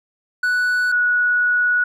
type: tone pair in turn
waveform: triangle / sine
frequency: 1480 / 1464.7 Hz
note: F#6 / F#6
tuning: 0 / -18 cents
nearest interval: unison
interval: 18 cents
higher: first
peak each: -14 / -14 dBFS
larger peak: neither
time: 0.43-0.92 / 0.92-1.84 s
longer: second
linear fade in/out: 5 ms
effects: none